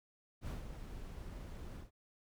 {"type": "noise with ADSR envelope", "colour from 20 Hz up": "brown", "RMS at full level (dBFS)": -40, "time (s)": [0.41, 1.91], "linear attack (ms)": 64, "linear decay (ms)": 150, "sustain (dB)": -7, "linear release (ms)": 130, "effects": []}